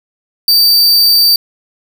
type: tone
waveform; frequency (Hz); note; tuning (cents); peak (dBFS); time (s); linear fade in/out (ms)
45% pulse; 4633; D8; -24; -5; 0.48-1.36; 2
effects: none